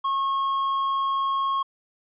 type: tone with tanh clipping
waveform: sine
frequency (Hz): 1089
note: C#6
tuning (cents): -31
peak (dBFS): -23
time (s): 0.04-1.63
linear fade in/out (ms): 10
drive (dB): 6
effects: resampled to 8000 Hz